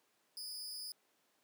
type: tone with amplitude modulation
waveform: sawtooth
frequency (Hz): 4978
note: D#8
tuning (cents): 0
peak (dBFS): -36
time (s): 0.37-0.92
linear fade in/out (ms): 2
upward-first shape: sine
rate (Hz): 229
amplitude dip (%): 100
effects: pink hiss -75 dBFS RMS until 1.43 s + high-pass 300 Hz 12 dB/octave